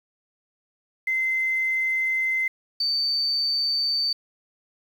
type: tone pair in turn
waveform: sine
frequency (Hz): 2067 / 4572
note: C7 / D8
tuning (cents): -22 / -47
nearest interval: octave + major second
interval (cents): 1375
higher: second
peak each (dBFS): -21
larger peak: neither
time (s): 1.07-2.48 / 2.8-4.13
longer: first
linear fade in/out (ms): 5
effects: 8-bit